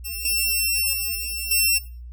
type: tone with level steps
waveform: 5% pulse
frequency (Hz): 2701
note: E7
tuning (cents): +42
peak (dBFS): -20 / -11 / -15 / -18 / -8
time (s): 0.04-1.79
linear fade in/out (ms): 20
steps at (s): 0.25 / 0.93 / 1.15 / 1.51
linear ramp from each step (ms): 2
effects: noise-tail reverb RT60 0.4 s tail -19 dB re dry + added 60 Hz sine -35 dBFS peak until 2.12 s